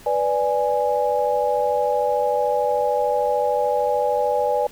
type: chord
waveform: sine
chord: G# diminished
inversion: first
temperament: equal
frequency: 493.9 / 587.3 / 830.6 Hz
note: B4 / D5 / G#5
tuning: 0 / 0 / 0 cents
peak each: -22 dBFS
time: 0.06-4.67 s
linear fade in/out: 5 ms
effects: pink hiss -46 dBFS RMS until 4.71 s